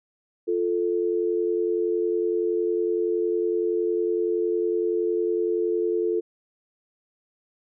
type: tone pair together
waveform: sine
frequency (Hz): 349.2 / 440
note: F4 / A4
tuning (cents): 0 / 0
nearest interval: major third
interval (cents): 400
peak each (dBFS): -24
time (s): 0.47-6.21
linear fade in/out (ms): 20
effects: none